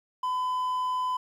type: tone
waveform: triangle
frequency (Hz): 1009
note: B5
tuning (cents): +37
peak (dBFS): -24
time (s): 0.23-1.17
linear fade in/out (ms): 5
effects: 10-bit